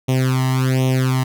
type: tone with flanger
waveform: sawtooth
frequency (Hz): 130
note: C3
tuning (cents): -11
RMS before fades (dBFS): -17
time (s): 0.08-1.24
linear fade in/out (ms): 10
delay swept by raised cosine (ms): 0.32 to 1.02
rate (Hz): 1.3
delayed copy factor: +0.95
effects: none